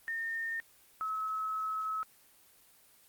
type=tone pair in turn; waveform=sine; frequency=1824 / 1289.8 Hz; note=A#6 / E6; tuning=-38 / -38 cents; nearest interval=tritone; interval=600 cents; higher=first; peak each=-33 / -32 dBFS; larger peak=second; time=0.08-0.6 / 1.01-2.03 s; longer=second; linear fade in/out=0 ms; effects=white hiss -62 dBFS RMS until 3.08 s + Opus 24 kbps